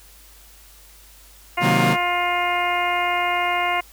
harmonic tone, 353.1 Hz, F4, 19 cents sharp, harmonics 1 / 2 / 3 / 4 / 5 / 6 / 7 / 8, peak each -33 / -23 / -25 / -31 / -34 / -24 / -33 / -31 dBFS, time 1.57-3.81 s, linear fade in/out 10 ms
sawtooth chord, C half-diminished seventh, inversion none, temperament equal, 130.81 / 155.56 / 185 / 233.1 Hz, C3 / Eb3 / Gb3 / Bb3, 0 / 0 / 0 / 0 cents, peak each -19 dBFS, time 1.6-1.97 s, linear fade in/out 50 ms
effects added 50 Hz sine -49 dBFS peak until 3.92 s + white hiss -49 dBFS RMS until 3.92 s

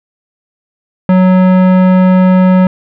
sine tone with tanh clipping, 185 Hz, F#3, in tune, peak -6 dBFS, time 1.09-2.67 s, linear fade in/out 2 ms, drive 17 dB, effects none

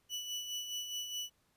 30% pulse tone with tremolo, 2961 Hz, F#7, 1 cent sharp, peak -33 dBFS, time 0.09-1.3 s, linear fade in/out 50 ms, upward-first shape sine, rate 4.8 Hz, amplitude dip 50%, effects pink hiss -74 dBFS RMS until 1.56 s + resampled to 32000 Hz

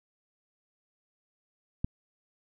click, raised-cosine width 5 ms, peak -16 dBFS, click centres 1.845 s, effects none

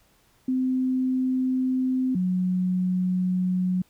sine tone pair in turn, 257.8 / 183.03 Hz, C4 / F#3, -26 / -19 cents, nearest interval tritone, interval 593 cents, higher first, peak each -21 dBFS, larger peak neither, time 0.48-2.15 / 2.15-3.82 s, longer neither, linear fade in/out 5 ms, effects pink hiss -62 dBFS RMS until 3.89 s

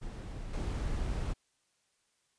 brown noise with level steps, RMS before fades -41 / -34 dBFS, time 0.01-1.34 s, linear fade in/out 20 ms, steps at 0.53 s, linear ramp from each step 5 ms, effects white hiss -75 dBFS RMS until 2.38 s + resampled to 22050 Hz

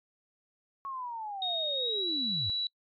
sine linear sweep, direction down, 1108.7 to 82.41 Hz, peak -35 dBFS, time 0.85-2.5 s, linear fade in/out 0 ms
sine tone with pitch glide, 3729 to 3928 Hz, A#7 to B7, 0 to -10 cents, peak -29 dBFS, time 1.42-2.67 s, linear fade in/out 2 ms, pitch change +90 cents, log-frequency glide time 1.74-2.1 s
effects noise-tail reverb RT60 0.1 s tail -25 dB re dry + MP3 64 kbps

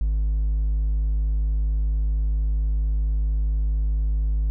sine tone with hard clipping, 52.2 Hz, G#1, 10 cents sharp, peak -20 dBFS, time 0.01-4.5 s, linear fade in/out 0 ms, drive 2 dB, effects none

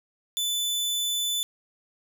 sawtooth tone, 3500 Hz, A7, 10 cents flat, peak -22 dBFS, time 0.37-1.43 s, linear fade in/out 0 ms, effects none

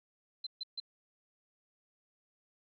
sine tone bursts, 4080 Hz, C8, 44 cents flat, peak -36 dBFS, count 3, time 0.44-0.801 s, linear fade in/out 5 ms, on 27 ms, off 140 ms, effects none

